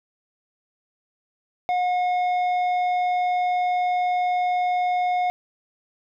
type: tone with tanh clipping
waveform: sine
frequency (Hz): 722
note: F#5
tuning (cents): -43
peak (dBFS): -21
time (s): 1.69-5.3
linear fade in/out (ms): 0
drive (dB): 8
effects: none